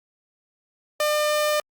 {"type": "tone", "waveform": "sawtooth", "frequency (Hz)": 601, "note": "D5", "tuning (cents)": 40, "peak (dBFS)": -16, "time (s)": [1, 1.6], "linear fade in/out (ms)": 2, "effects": ["Opus 48 kbps"]}